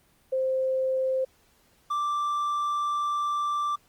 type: tone pair in turn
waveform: sine / triangle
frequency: 523.3 / 1174.8 Hz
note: C5 / D6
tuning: 0 / 0 cents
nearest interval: octave + major second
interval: 1400 cents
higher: second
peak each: -23 dBFS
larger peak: neither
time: 0.32-1.25 / 1.9-3.76 s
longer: second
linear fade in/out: 10 ms
effects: pink hiss -63 dBFS RMS until 3.88 s + Opus 24 kbps